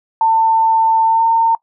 sine tone with pitch glide, 896 to 910.1 Hz, A5 to A#5, +31 to -42 cents, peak -9 dBFS, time 0.21-1.55 s, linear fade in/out 2 ms, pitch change +27 cents, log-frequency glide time 1.06-1.26 s, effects noise-tail reverb RT60 0.1 s tail -22 dB re dry

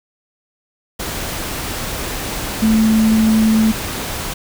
sine tone in noise, 220 Hz, A3, in tune, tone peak -10 dBFS, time 2.62-3.72 s, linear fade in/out 10 ms, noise pink, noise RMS -24 dBFS, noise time 0.99-4.34 s, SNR +11 dB, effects none

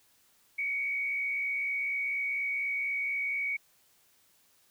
sine tone with frequency modulation, 2248 Hz, C#7, 24 cents sharp, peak -29 dBFS, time 0.58-3.57 s, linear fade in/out 10 ms, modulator 64.3 Hz, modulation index 0.84, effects white hiss -66 dBFS RMS until 4.7 s

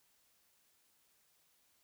silence, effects white hiss -73 dBFS RMS until 1.83 s

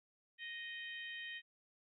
harmonic tone, 622.3 Hz, D#5, in tune, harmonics 3 / 4 / 5 / 6, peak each -46 / -52 / -50 / -56 dBFS, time 0.38-1.42 s, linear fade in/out 50 ms, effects none

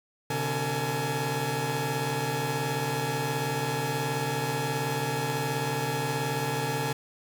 sawtooth tone cluster, 127.7 / 146.3 / 453.9 / 842 Hz, C3 / D3 / A#4 / G#5, -42 / -6 / -46 / +24 cents, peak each -29 dBFS, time 0.3-6.93 s, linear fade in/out 5 ms, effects 8-bit

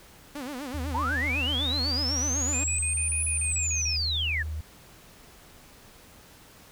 sawtooth tone with vibrato, 270 Hz, C#4, 45 cents flat, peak -30 dBFS, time 0.35-2.64 s, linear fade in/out 5 ms, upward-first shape sine, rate 8 Hz, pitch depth 180 cents each way
sine tone with pitch glide, 79.1 to 77.56 Hz, D#2 to D#2, +29 to -5 cents, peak -30 dBFS, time 0.74-4.61 s, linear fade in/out 5 ms, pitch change -34 cents, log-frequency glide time 2.47-4.19 s
sine linear two-way sweep, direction up then down, 830.6 to 9980 to 1638 Hz, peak -26 dBFS, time 0.94-4.43 s, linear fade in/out 10 ms, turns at 3.26 s
sine tone bursts, 2489 Hz, D#7, in tune, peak -33 dBFS, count 10, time 2.53-3.963 s, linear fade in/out 2 ms, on 110 ms, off 37 ms
effects pink hiss -52 dBFS RMS until 6.71 s

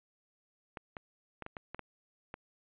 clicks, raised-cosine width 0.5 ms, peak -26 dBFS, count 8, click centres 0.772 / 0.968 / 1.423 / 1.464 / 1.568 / 1.746 / 1.793 / 2.341 s, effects resampled to 8000 Hz

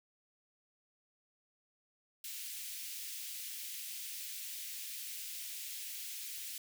white high-pass noise, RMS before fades -44 dBFS, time 2.24-6.58 s, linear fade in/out 2 ms, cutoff 2200 Hz, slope 24 dB/octave, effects none

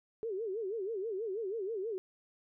sine tone with vibrato, 415.3 Hz, G#4, in tune, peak -34 dBFS, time 0.23-1.98 s, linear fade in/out 0 ms, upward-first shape sine, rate 6.2 Hz, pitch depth 200 cents each way, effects none

